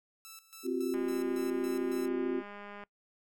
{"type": "tone with tremolo", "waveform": "5% pulse", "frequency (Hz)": 1320, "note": "E6", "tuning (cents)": 2, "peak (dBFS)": -36, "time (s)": [0.25, 2.08], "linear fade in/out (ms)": 0, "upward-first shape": "square", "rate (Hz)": 3.6, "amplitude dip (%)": 80}
{"type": "chord", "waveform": "sine", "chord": "C suspended fourth", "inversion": "none", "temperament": "equal with one note detuned", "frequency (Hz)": [261.6, 349.2, 382.8], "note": ["C4", "F4", "G4"], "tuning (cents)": [0, 0, -41], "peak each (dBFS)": -34, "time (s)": [0.63, 2.43], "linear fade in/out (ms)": 50}
{"type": "click train", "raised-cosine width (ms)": 0.5, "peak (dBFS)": -32, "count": 388, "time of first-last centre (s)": [0.94, 2.837], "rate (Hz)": 204}
{"effects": ["noise-tail reverb RT60 0.1 s tail -23 dB re dry"]}